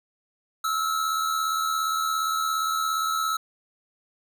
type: tone pair together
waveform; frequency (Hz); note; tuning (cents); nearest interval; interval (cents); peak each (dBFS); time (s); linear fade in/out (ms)
square; 1300 / 1377.3; E6 / F6; -24 / -24; minor second; 100; -25 / -32; 0.64-3.37; 5
effects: none